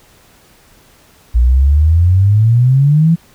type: exponential sweep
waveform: sine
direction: up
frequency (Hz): 57.4 to 170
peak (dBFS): -6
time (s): 1.34-3.16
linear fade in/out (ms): 20
effects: pink hiss -47 dBFS RMS until 3.34 s